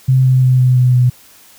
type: tone with pitch steps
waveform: sine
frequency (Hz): 130.5 / 129.3 / 128.11 / 126.93 / 125.76 / 124.61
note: C3 / C3 / C3 / B2 / B2 / B2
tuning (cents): -4 / -20 / -36 / +48 / +32 / +16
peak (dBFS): -7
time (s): 0.08-1.1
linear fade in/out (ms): 10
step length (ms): 170
effects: white hiss -44 dBFS RMS until 1.58 s